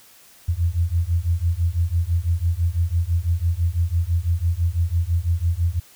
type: beating tone pair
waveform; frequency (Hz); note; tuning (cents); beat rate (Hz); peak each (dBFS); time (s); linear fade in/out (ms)
sine; 82.41 / 88.41; E2 / F2; 0 / +22; 6; -21 / -21; 0.48-5.8; 10
effects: white hiss -50 dBFS RMS until 5.95 s